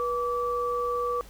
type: tone pair together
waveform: sine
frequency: 485.6 / 1157 Hz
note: B4 / D6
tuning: -29 / -26 cents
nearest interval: octave + minor third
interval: 1503 cents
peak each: -28 dBFS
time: 0-1.21 s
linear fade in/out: 0 ms
effects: added 50 Hz sine -48 dBFS peak until 1.29 s + pink hiss -52 dBFS RMS until 1.29 s